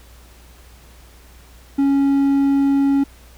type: tone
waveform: triangle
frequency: 277.2 Hz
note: C#4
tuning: in tune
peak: -11 dBFS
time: 1.78-3.04 s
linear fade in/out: 10 ms
effects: added 60 Hz sine -44 dBFS peak until 3.37 s + pink hiss -49 dBFS RMS until 3.37 s